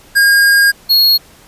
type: tone pair in turn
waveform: square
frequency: 1622 / 4312 Hz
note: G#6 / C#8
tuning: -41 / -49 cents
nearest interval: octave + perfect fourth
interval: 1692 cents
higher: second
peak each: -7 dBFS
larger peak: neither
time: 0.15-0.72 / 0.89-1.18 s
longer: first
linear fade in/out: 20 ms
effects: pink hiss -43 dBFS RMS until 1.47 s + resampled to 32000 Hz